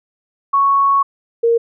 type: tone pair in turn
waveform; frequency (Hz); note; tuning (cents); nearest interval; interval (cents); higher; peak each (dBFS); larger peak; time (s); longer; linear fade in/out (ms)
sine; 1108.7 / 464.7; C#6 / A#4; 0 / -5; octave + minor third; 1505; first; -10; neither; 0.53-1.03 / 1.43-1.58; first; 10
effects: none